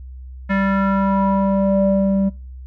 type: tone with low-pass filter sweep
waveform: square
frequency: 195.3 Hz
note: G3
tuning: 6 cents flat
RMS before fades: -17 dBFS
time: 0.49-2.3 s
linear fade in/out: 20 ms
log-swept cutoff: 1900 to 400 Hz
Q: 3.5
effects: noise-tail reverb RT60 0.4 s tail -25 dB re dry + added 64 Hz sine -32 dBFS peak until 2.66 s